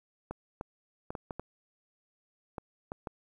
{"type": "clicks", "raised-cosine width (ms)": 1, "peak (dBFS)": -23, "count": 9, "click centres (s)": [0.31, 0.611, 1.105, 1.152, 1.308, 1.396, 2.582, 2.919, 3.072], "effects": ["10-bit"]}